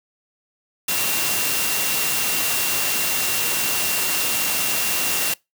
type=tone in noise; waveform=sine; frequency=2751 Hz; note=F7; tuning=27 cents flat; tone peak=-28 dBFS; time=0.88-5.34 s; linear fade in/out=5 ms; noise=white; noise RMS=-22 dBFS; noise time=0.88-5.34 s; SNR=-9 dB; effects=noise-tail reverb RT60 0.2 s tail -24 dB re dry + high-pass 100 Hz 12 dB/octave